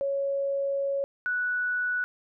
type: tone pair in turn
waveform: sine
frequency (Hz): 554.4 / 1476.8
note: C#5 / F#6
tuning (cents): 0 / -4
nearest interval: octave + perfect fourth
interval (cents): 1696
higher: second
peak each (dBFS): -25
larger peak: neither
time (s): 0.01-1.04 / 1.26-2.04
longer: first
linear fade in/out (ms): 0
effects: none